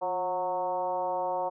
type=tone with frequency modulation; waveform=sine; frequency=730 Hz; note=F#5; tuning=24 cents flat; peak=-27 dBFS; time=0.01-1.5 s; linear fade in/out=20 ms; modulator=187 Hz; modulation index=1.4; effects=none